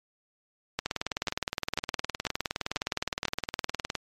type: two click trains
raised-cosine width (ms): 0.2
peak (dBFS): -11 / -10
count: 61 / 6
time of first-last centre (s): 0.86-3.953 / 0.79-3.253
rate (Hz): 19.4 / 2.03
effects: MP3 64 kbps